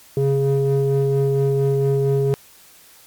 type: ring-modulated tone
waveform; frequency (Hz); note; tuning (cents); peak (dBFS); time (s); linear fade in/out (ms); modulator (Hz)
triangle; 138.59; C#3; 0; -10; 0.17-2.34; 0; 275
effects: white hiss -48 dBFS RMS until 3.06 s + MP3 96 kbps